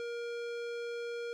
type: tone with low-pass filter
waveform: square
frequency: 472.2 Hz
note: A#4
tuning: 22 cents sharp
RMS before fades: -39 dBFS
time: 0-1.33 s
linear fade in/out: 0 ms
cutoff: 4500 Hz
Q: 0.69
effects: 12-bit